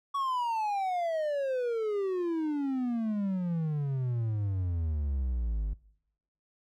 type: exponential sweep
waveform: triangle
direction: down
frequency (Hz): 1131 to 49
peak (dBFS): -26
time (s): 0.14-5.74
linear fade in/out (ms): 10
effects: noise-tail reverb RT60 0.8 s tail -23 dB re dry